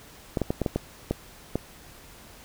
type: clicks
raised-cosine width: 2 ms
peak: -11 dBFS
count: 8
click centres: 0.372 / 0.417 / 0.505 / 0.617 / 0.662 / 0.76 / 1.11 / 1.556 s
effects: pink hiss -49 dBFS RMS until 2.44 s